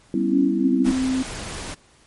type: chord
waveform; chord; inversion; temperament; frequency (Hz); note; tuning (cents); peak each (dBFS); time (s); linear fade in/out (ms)
sine; C# half-diminished seventh; second; equal with one note detuned; 196 / 246.9 / 273.7 / 329.6; G3 / B3 / C#4 / E4; 0 / 0 / -22 / 0; -24 / -25 / -24 / -23; 0.14-0.92; 2
type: tone with pitch glide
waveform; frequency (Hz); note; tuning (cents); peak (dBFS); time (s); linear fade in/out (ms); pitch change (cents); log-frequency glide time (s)
sine; 277.2 to 260.1; C#4 to C4; 0 to -10; -19; 0.32-1.23; 10; -110; 0.52-0.72
type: noise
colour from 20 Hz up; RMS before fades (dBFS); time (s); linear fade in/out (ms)
pink; -32; 0.84-1.75; 20
effects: pink hiss -55 dBFS RMS until 2.06 s + MP3 48 kbps